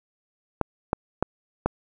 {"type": "clicks", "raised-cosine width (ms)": 1, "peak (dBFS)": -7, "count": 4, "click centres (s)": [0.613, 0.931, 1.226, 1.66], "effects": []}